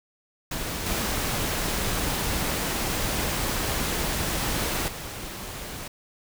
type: noise with level steps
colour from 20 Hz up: pink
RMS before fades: -31 / -27 / -36 dBFS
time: 0.51-5.88 s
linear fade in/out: 5 ms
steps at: 0.86 / 4.88 s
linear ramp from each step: 2 ms
effects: none